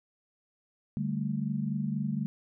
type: chord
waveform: sine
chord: D suspended fourth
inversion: none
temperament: equal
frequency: 146.83 / 196 / 220 Hz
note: D3 / G3 / A3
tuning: 0 / 0 / 0 cents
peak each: -33 dBFS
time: 0.97-2.26 s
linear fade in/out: 0 ms
effects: none